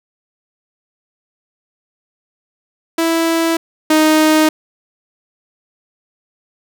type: tone pair in turn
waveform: sawtooth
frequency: 329.6 / 311 Hz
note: E4 / D#4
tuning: 0 / -1 cents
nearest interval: minor second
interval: 101 cents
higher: first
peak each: -9 / -5 dBFS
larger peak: second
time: 2.98-3.57 / 3.9-4.49 s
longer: neither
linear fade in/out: 5 ms
effects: none